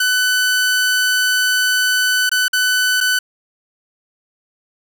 sawtooth tone with dropouts, 1500 Hz, F#6, 23 cents sharp, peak -10 dBFS, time 0-3.19 s, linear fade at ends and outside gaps 5 ms, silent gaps 2.294-2.315 / 2.482-2.531 / 3.005-3.009 s, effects none

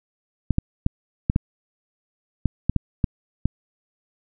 clicks, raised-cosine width 5 ms, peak -6 dBFS, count 10, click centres 0.507 / 0.584 / 0.864 / 1.299 / 1.361 / 2.457 / 2.696 / 2.763 / 3.042 / 3.456 s, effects none

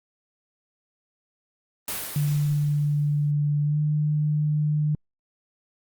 white noise with exponential decay, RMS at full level -28 dBFS, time 1.88-3.31 s, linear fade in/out 2 ms, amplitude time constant 310 ms
sine tone with pitch glide, 146.83 to 150.52 Hz, D3 to D3, 0 to +43 cents, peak -20 dBFS, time 2.16-4.95 s, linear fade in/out 2 ms, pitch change +43 cents, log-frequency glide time 3.63-3.8 s
effects Opus 32 kbps

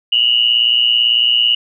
sine tone pair together, 2842 / 2960 Hz, F7 / F#7, +30 / 0 cents, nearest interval minor second, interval 70 cents, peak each -13 dBFS, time 0.12-1.55 s, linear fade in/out 5 ms, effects none

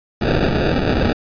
violet noise with sample-and-hold, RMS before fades -17 dBFS, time 0.21-1.13 s, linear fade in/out 5 ms, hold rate 1050 Hz, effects resampled to 11025 Hz

